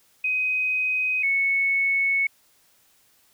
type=tone pair in turn; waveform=sine; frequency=2514 / 2208 Hz; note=D#7 / C#7; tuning=+17 / -7 cents; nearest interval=major second; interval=224 cents; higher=first; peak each=-21 / -19 dBFS; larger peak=second; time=0.24-1.23 / 1.23-2.27 s; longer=second; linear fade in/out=5 ms; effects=white hiss -61 dBFS RMS until 3.33 s